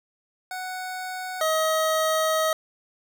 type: tone pair in turn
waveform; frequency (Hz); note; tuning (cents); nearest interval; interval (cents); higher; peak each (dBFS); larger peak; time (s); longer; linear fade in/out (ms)
25% pulse; 741 / 633.4; F#5 / D#5; +2 / +31; minor third; 271; first; -27 / -17; second; 0.51-1.41 / 1.41-2.53; second; 2
effects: none